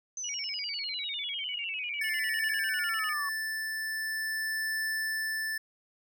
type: exponential sweep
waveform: sine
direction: down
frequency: 6210 to 1108.7 Hz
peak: -34 dBFS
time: 0.17-3.29 s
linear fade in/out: 2 ms
type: tone with vibrato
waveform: sine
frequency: 2561 Hz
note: D#7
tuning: 49 cents sharp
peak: -37 dBFS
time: 0.24-3.13 s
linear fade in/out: 2 ms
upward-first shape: square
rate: 10 Hz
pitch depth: 220 cents each way
type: tone with tremolo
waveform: square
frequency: 1760 Hz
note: A6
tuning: in tune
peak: -30 dBFS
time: 2.01-5.58 s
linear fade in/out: 5 ms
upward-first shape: triangle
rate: 0.44 Hz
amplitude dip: 30%
effects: none